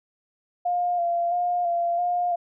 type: tone with vibrato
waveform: sine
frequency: 698.5 Hz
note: F5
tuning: in tune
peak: -21 dBFS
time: 0.65-2.36 s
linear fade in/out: 10 ms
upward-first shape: square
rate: 1.5 Hz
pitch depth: 25 cents each way
effects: none